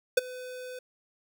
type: tone with ADSR envelope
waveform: square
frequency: 504 Hz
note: B4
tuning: 35 cents sharp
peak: -17 dBFS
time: 0.17-0.79 s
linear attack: 7 ms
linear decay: 19 ms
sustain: -22 dB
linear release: 4 ms
effects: none